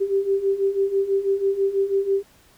sine beating tone pair, 388.5 / 394.6 Hz, G4 / G4, -16 / +11 cents, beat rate 6.1 Hz, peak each -24 / -20 dBFS, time 0-2.23 s, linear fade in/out 20 ms, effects pink hiss -55 dBFS RMS until 2.57 s

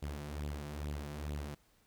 sawtooth tone with flanger, 73.4 Hz, D2, in tune, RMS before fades -41 dBFS, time 0.02-1.55 s, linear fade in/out 10 ms, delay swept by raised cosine 0.26 to 6.06 ms, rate 2.3 Hz, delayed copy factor +0.6, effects pink hiss -70 dBFS RMS until 1.86 s

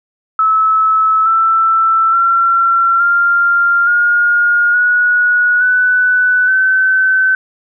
sine tone with pitch steps, 1300 / 1330.4 / 1361.5 / 1393.3 / 1425.9 / 1459.2 / 1493.3 / 1528.2 Hz, E6 / E6 / F6 / F6 / F6 / F#6 / F#6 / G6, -24 / +16 / -44 / -4 / +36 / -24 / +16 / -44 cents, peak -8 dBFS, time 0.39-7.35 s, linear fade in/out 2 ms, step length 870 ms, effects none

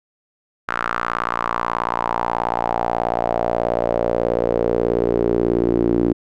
sawtooth tone with band-pass filter sweep, 58.4 Hz, A#1, 4 cents sharp, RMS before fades -20 dBFS, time 0.68-6.13 s, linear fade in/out 10 ms, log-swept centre 1400 to 320 Hz, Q 3.9, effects none

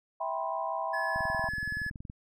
sine chord, C major seventh, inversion first, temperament just, 654.1 / 784.9 / 981.1 / 1046.5 Hz, E5 / G5 / B5 / C6, -14 / +2 / -12 / 0 cents, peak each -35 / -36 / -35 / -38 dBFS, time 0.2-1.49 s, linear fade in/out 10 ms
triangle tone, 1708 Hz, G#6, 48 cents sharp, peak -30 dBFS, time 0.93-1.9 s, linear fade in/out 10 ms
click train, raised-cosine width 5 ms, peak -29 dBFS, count 21, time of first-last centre 1.16-2.099 s, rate 21.3 Hz
effects none

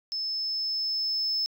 sine tone with level ramp, 5240 Hz, E8, 11 cents flat, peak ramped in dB -28 to -23 dBFS, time 0.12-1.46 s, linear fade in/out 0 ms, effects tanh soft clip ceiling -22 dBFS

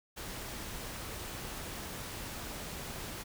pink noise, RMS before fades -42 dBFS, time 0.16-3.24 s, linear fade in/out 20 ms, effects none

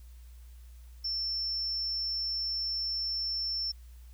sine tone, 5380 Hz, E8, 34 cents sharp, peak -30 dBFS, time 1.04-3.72 s, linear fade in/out 10 ms, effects added 60 Hz sine -47 dBFS peak until 4.13 s + white hiss -65 dBFS RMS until 4.13 s

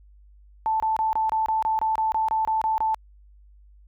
sine tone bursts, 880 Hz, A5, in tune, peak -20 dBFS, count 14, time 0.66-2.945 s, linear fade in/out 0 ms, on 140 ms, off 25 ms, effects added 50 Hz sine -49 dBFS peak until 3.87 s

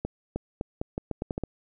accelerating click train, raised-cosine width 2 ms, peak -16 dBFS, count 10, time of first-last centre 0.05-1.437 s, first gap 310 ms, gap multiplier 0.81, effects none

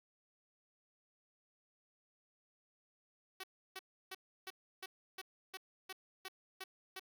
5% pulse tone bursts, 378.4 Hz, F#4, 39 cents sharp, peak -33 dBFS, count 11, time 3.4-6.996 s, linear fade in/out 5 ms, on 36 ms, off 320 ms, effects none

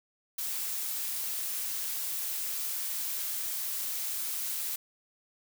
blue noise, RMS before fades -34 dBFS, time 0.38-4.76 s, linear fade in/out 5 ms, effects none

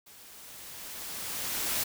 white noise with level ramp, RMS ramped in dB -53 to -29 dBFS, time 0.06-1.84 s, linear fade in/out 10 ms, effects none

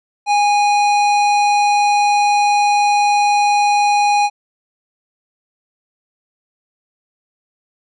sine tone with hard clipping, 823 Hz, G#5, 16 cents flat, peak -13 dBFS, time 0.26-4.3 s, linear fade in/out 50 ms, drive 15 dB, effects resampled to 22050 Hz

